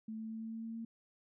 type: tone with pitch steps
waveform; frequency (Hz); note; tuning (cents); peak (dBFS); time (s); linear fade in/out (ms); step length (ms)
sine; 220 / 221.3 / 222.6 / 223.8 / 225.1 / 226.4 / 227.8; A3 / A3 / A3 / A3 / A3 / A3 / A#3; 0 / +10 / +20 / +30 / +40 / +50 / -40; -40; 0.08-0.85; 5; 110
effects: none